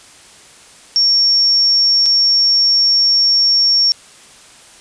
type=tone with dropouts; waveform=sine; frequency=5500 Hz; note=F8; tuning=27 cents flat; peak=-9 dBFS; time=0.96-3.92 s; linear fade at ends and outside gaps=0 ms; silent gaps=2.058-2.062 s; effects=white hiss -42 dBFS RMS until 4.8 s + resampled to 22050 Hz